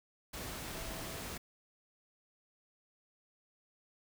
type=tone in noise; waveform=sine; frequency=654 Hz; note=E5; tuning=14 cents flat; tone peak=-52 dBFS; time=0.74-1.22 s; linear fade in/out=10 ms; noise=pink; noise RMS=-43 dBFS; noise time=0.33-1.38 s; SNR=-12 dB; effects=none